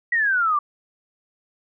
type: exponential sweep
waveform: sine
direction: down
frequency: 1940 to 1150 Hz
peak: -17 dBFS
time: 0.12-0.59 s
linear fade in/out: 5 ms
effects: none